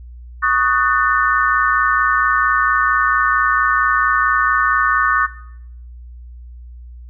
sine chord, D# half-diminished seventh, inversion third, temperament just, 1120.1 / 1244.5 / 1493.4 / 1792.1 Hz, C#6 / D#6 / F#6 / A6, +18 / 0 / +16 / +31 cents, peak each -18 dBFS, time 0.42-5.27 s, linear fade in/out 20 ms, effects noise-tail reverb RT60 0.7 s tail -17 dB re dry + added 60 Hz sine -33 dBFS peak until 7.09 s

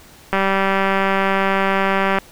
click train, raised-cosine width 0.5 ms, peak -3 dBFS, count 361, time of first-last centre 0.33-2.186 s, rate 194 Hz, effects pink hiss -45 dBFS RMS until 2.31 s

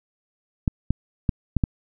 clicks, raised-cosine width 5 ms, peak -7 dBFS, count 5, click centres 0.678 / 0.906 / 1.292 / 1.567 / 1.638 s, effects none

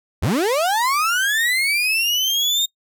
35% pulse linear sweep, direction up, 60 to 3700 Hz, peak -15 dBFS, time 0.22-2.66 s, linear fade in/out 10 ms, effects noise-tail reverb RT60 0.1 s tail -24 dB re dry

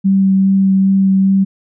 sine tone with vibrato, 193 Hz, G3, 27 cents flat, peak -8 dBFS, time 0.04-1.45 s, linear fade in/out 20 ms, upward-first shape sine, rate 2.5 Hz, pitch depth 10 cents each way, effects none

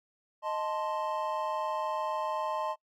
triangle chord, A diminished, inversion second, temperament equal, 622.3 / 880 / 1046.5 Hz, Eb5 / A5 / C6, 0 / 0 / 0 cents, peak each -33 dBFS, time 0.42-2.76 s, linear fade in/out 50 ms, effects noise-tail reverb RT60 0.1 s tail -22 dB re dry

